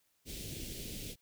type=band-stop noise; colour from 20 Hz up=pink; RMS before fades=-43 dBFS; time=0.25-1.16 s; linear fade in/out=50 ms; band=460 to 2600 Hz; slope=24 dB/octave; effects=white hiss -75 dBFS RMS until 1.21 s